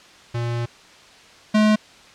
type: tone pair in turn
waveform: square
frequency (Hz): 118.5 / 213.7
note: A#2 / G#3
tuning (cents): +29 / +50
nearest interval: minor seventh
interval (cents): 1021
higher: second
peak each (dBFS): -23 / -14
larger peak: second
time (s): 0.34-0.66 / 1.54-1.76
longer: first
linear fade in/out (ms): 10
effects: white hiss -47 dBFS RMS until 2.14 s + low-pass 5000 Hz 12 dB/octave